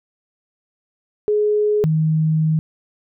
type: tone pair in turn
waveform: sine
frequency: 420 / 157.32 Hz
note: G#4 / D#3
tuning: +19 / +19 cents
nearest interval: octave + perfect fourth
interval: 1700 cents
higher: first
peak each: -14 dBFS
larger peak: neither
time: 1.28-1.84 / 1.84-2.59 s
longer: second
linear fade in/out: 0 ms
effects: none